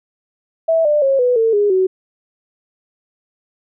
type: tone with pitch steps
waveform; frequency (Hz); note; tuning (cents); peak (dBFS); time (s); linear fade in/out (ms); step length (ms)
sine; 653 / 595.4 / 542.8 / 494.9 / 451.2 / 411.4 / 375.1; E5 / D5 / C#5 / B4 / A4 / G#4 / F#4; -17 / +24 / -36 / +4 / +44 / -16 / +24; -11; 0.68-1.87; 10; 170
effects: none